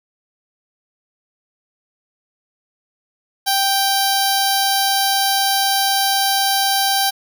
10% pulse tone with notch filter, 784 Hz, G5, in tune, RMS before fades -17 dBFS, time 3.46-7.11 s, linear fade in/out 20 ms, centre 2100 Hz, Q 0.71, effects none

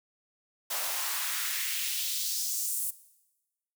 white noise with high-pass filter sweep, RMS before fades -32 dBFS, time 0.7-2.91 s, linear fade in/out 10 ms, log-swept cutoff 610 to 10000 Hz, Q 1.6, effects noise-tail reverb RT60 1.0 s tail -18 dB re dry

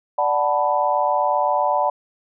sine chord, B minor seventh, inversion first, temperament equal with one note detuned, 587.3 / 742.1 / 880 / 987.8 Hz, D5 / F#5 / A5 / B5, 0 / +5 / 0 / 0 cents, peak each -22 dBFS, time 0.18-1.9 s, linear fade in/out 5 ms, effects none

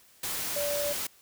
sine tone in noise, 580 Hz, D5, 22 cents flat, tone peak -29 dBFS, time 0.56-0.93 s, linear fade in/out 5 ms, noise white, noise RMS -33 dBFS, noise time 0.23-1.07 s, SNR +1 dB, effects white hiss -59 dBFS RMS until 1.21 s

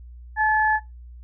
sine tone pair together, 863 / 1725 Hz, A5 / A6, -34 / -35 cents, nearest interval octave, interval 1199 cents, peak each -20 / -19 dBFS, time 0.36-0.8 s, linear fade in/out 50 ms, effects noise-tail reverb RT60 0.2 s tail -19 dB re dry + added 60 Hz sine -39 dBFS peak until 1.23 s

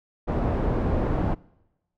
pink low-pass noise, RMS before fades -24 dBFS, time 0.27-1.35 s, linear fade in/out 20 ms, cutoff 730 Hz, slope 12 dB/octave, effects noise-tail reverb RT60 1.0 s tail -24 dB re dry

